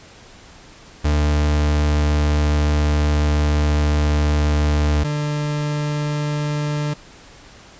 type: tone pair in turn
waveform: 40% pulse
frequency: 74.4 / 148.38 Hz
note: D2 / D3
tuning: +23 / +18 cents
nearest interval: octave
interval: 1195 cents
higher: second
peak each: -14 / -19 dBFS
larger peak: first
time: 1.04-5.04 / 5.04-6.94 s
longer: first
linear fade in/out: 10 ms
effects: pink hiss -44 dBFS RMS until 7.79 s + resampled to 16000 Hz